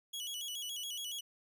sawtooth tone with vibrato, 3136 Hz, G7, in tune, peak -36 dBFS, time 0.13-1.21 s, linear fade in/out 10 ms, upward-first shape square, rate 7.1 Hz, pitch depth 100 cents each way, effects none

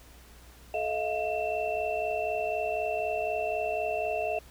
sine tone cluster, 433.2 / 636 / 700 / 2685 Hz, A4 / D#5 / F5 / E7, -27 / +38 / +4 / +31 cents, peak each -35 / -31 / -32 / -37 dBFS, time 0.74-4.39 s, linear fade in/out 2 ms, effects added 60 Hz sine -52 dBFS peak until 4.5 s + pink hiss -55 dBFS RMS until 4.5 s

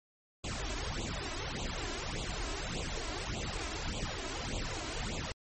pink noise with flanger, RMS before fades -37 dBFS, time 0.44-5.32 s, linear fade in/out 2 ms, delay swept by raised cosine 0.27 to 3.07 ms, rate 1.7 Hz, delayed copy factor +1, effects MP3 32 kbps

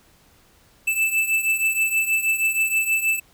square beating tone pair, 2637 / 2643.3 Hz, E7 / E7, 0 / +4 cents, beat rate 6.3 Hz, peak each -21 / -25 dBFS, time 0.87-3.2 s, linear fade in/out 10 ms, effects pink hiss -56 dBFS RMS until 3.33 s

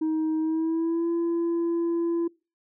sine tone with pitch glide, 315.3 to 337.9 Hz, D#4 to E4, +23 to +43 cents, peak -20 dBFS, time 0.01-2.28 s, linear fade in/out 10 ms, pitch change +120 cents, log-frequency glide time 0.39-1.09 s, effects noise-tail reverb RT60 0.3 s tail -26 dB re dry + tanh soft clip ceiling -22 dBFS

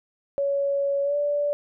sine tone with pitch glide, 560 to 581.1 Hz, C#5 to D5, +18 to -18 cents, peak -21 dBFS, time 0.38-1.53 s, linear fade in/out 0 ms, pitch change +64 cents, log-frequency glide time 1.03-1.16 s, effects none

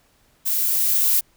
violet noise with level ramp, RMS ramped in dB -22 to -17 dBFS, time 0.45-1.21 s, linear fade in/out 20 ms, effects pink hiss -60 dBFS RMS until 1.36 s

